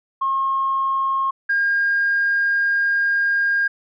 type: tone pair in turn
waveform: sine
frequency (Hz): 1078 / 1615.2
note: C#6 / G#6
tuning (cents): -49 / -49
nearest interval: perfect fifth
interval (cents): 700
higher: second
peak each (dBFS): -17 / -15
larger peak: second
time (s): 0.21-1.31 / 1.49-3.68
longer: second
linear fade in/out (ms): 10
effects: tanh soft clip ceiling -11 dBFS